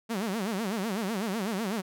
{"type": "tone with vibrato", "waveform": "sawtooth", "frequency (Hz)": 207.7, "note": "G#3", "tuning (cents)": 0, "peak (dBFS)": -25, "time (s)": [0.09, 1.82], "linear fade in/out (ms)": 20, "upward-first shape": "sine", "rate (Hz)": 8, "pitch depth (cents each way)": 210, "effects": []}